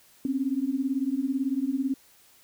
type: beating tone pair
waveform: sine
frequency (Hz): 258.4 / 276.4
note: C4 / C#4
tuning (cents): -21 / -5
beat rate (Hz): 18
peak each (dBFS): -28 / -27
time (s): 0.25-1.94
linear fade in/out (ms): 2
effects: white hiss -58 dBFS RMS until 2.43 s